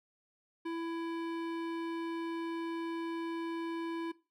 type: tone with hard clipping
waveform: sine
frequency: 332.4 Hz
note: E4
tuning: 15 cents sharp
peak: -37 dBFS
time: 0.65-4.12 s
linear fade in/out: 10 ms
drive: 16 dB
effects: noise-tail reverb RT60 0.3 s tail -19 dB re dry